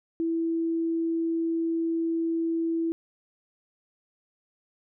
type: tone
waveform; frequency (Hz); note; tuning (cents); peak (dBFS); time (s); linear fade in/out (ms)
sine; 330; E4; +2; -24; 0.2-2.92; 0
effects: none